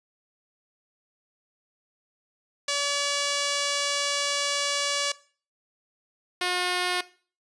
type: tone pair in turn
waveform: 5% pulse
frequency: 571 / 359.7 Hz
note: D5 / F#4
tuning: -49 / -49 cents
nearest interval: minor sixth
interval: 800 cents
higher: first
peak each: -13 dBFS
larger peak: neither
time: 2.68-5.12 / 6.41-7.01 s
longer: first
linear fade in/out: 5 ms
effects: noise-tail reverb RT60 0.4 s tail -18 dB re dry + resampled to 22050 Hz